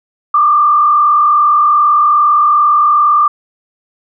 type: tone with frequency modulation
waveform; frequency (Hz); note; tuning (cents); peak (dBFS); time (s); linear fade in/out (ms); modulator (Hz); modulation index
sine; 1189; D6; +21; -6; 0.34-3.28; 5; 42.5; 0.73
effects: none